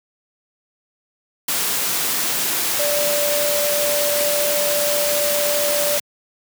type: tone in noise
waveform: sine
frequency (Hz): 585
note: D5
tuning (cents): -7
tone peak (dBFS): -20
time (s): 2.79-5.98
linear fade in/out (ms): 5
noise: white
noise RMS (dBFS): -21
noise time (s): 1.48-6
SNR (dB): -2
effects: high-pass 150 Hz 12 dB/octave